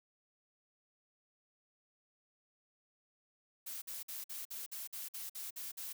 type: noise bursts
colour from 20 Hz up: blue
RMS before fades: -44 dBFS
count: 11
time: 3.66-5.93 s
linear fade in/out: 10 ms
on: 160 ms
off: 51 ms
effects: none